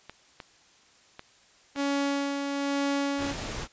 clicks, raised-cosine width 0.3 ms, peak -24 dBFS, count 4, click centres 0.096 / 0.402 / 1.194 / 1.761 s
sawtooth tone with tremolo, 280.8 Hz, C#4, 22 cents sharp, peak -21 dBFS, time 1.75-3.35 s, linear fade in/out 50 ms, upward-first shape sine, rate 1.1 Hz, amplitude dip 40%
pink noise, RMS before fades -35 dBFS, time 3.17-3.68 s, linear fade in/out 50 ms
effects white hiss -59 dBFS RMS until 3.72 s + resampled to 16000 Hz

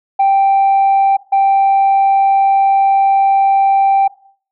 sine tone bursts at uneven times, 784 Hz, G5, in tune, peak -6 dBFS, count 2, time 0.19-1.17 / 1.32-4.08 s, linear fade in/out 10 ms, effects noise-tail reverb RT60 0.5 s tail -19 dB re dry + tanh soft clip ceiling -6 dBFS

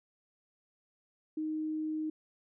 sine tone, 311.1 Hz, D#4, in tune, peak -32 dBFS, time 1.37-2.1 s, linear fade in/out 5 ms, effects none

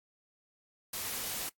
white noise, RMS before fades -37 dBFS, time 0.93-1.49 s, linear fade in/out 5 ms, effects noise-tail reverb RT60 0.1 s tail -21 dB re dry + AAC 64 kbps

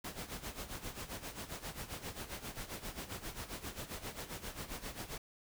pink noise with tremolo, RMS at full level -42 dBFS, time 0.04-5.18 s, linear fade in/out 5 ms, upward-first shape sine, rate 7.5 Hz, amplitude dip 75%, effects none

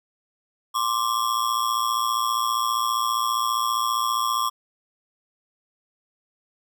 square ring-modulated tone, 1108.7 Hz, C#6, in tune, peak -19 dBFS, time 0.74-4.5 s, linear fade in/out 20 ms, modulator 57.5 Hz, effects none

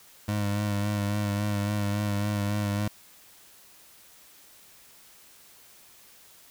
25% pulse tone with vibrato, 102.9 Hz, G#2, 16 cents flat, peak -22 dBFS, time 0.28-2.88 s, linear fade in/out 5 ms, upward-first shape sine, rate 3.6 Hz, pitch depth 30 cents each way, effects white hiss -54 dBFS RMS until 6.5 s

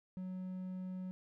triangle tone, 185 Hz, F#3, in tune, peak -38 dBFS, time 0.17-1.11 s, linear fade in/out 0 ms, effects none

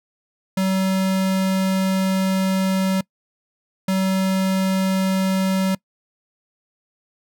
square tone pair in turn, 190.1 / 190.1 Hz, F#3 / F#3, +47 / +47 cents, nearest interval unison, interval 0 cents, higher neither, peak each -18 dBFS, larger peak neither, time 0.57-3.01 / 3.88-5.75 s, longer first, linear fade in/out 5 ms, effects noise-tail reverb RT60 0.1 s tail -24 dB re dry

